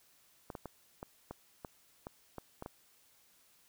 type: clicks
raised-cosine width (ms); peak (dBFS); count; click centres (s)
1; -28; 10; 0.502 / 0.552 / 0.657 / 1.029 / 1.31 / 1.648 / 2.069 / 2.383 / 2.624 / 2.661
effects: white hiss -67 dBFS RMS until 3.68 s